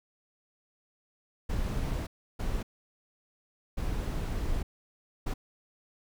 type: noise bursts at uneven times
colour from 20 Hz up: brown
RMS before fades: -31 dBFS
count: 4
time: 1.49-2.07 / 2.39-2.63 / 3.77-4.63 / 5.26-5.34 s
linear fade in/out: 10 ms
effects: none